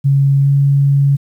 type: tone with pitch glide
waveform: sine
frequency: 138.59 to 139.96 Hz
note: C#3 to C#3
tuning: 0 to +17 cents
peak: -8 dBFS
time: 0.04-1.17 s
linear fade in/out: 20 ms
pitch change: +17 cents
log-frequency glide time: 0.41-0.48 s
effects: 8-bit